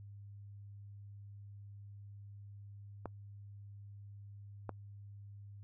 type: clicks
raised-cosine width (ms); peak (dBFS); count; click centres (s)
1; -26; 2; 3.057 / 4.693
effects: noise-tail reverb RT60 0.1 s tail -26 dB re dry + added 101 Hz sine -49 dBFS peak until 5.63 s